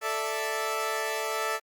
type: chord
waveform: 15% pulse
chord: A suspended fourth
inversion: none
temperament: equal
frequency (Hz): 440 / 587.3 / 659.3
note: A4 / D5 / E5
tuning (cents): 0 / 0 / 0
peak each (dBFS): -25 / -28 / -27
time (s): 0.01-1.6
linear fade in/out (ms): 50
effects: Opus 48 kbps